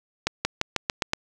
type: accelerating click train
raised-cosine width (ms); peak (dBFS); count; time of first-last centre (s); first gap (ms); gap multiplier
0.2; -5; 7; 0.27-1.134; 180; 0.91
effects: none